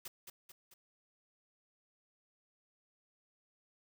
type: noise with echo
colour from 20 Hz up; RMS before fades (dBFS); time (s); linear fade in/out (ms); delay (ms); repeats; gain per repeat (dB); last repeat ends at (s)
white; -45; 0.05-0.08; 5; 220; 3; -5; 0.74
effects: none